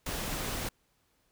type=noise; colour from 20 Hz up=pink; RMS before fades=-35 dBFS; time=0.06-0.69 s; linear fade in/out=5 ms; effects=pink hiss -72 dBFS RMS until 1.31 s